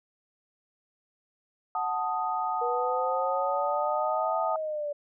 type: chord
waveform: sine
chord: D# diminished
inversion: first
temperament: equal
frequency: 740 / 880 / 1244.5 Hz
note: F#5 / A5 / D#6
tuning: 0 / 0 / 0 cents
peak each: -31 dBFS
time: 1.75-4.56 s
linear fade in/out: 2 ms
type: exponential two-way sweep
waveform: sine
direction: up then down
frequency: 477.8 to 659.3 to 578 Hz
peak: -29 dBFS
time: 2.61-4.93 s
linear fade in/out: 10 ms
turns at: 4.42 s
effects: none